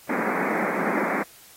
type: band-pass noise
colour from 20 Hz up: pink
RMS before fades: -26 dBFS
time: 0.09-1.23 s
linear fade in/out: 5 ms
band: 180 to 2300 Hz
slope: 96 dB/octave
effects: white hiss -50 dBFS RMS until 1.56 s + AAC 48 kbps